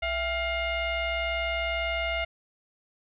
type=tone with frequency modulation; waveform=sine; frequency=1393 Hz; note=F6; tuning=5 cents flat; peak=-26 dBFS; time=0.02-2.25 s; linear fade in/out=10 ms; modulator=727 Hz; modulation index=1.9; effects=none